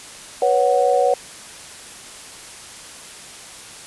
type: chord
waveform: sine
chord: B suspended second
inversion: none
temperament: equal with one note detuned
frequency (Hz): 489.9 / 554.4 / 740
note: B4 / C#5 / F#5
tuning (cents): -14 / 0 / 0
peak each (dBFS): -18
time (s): 0.42-1.14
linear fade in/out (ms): 2
effects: white hiss -38 dBFS RMS until 3.86 s + resampled to 24000 Hz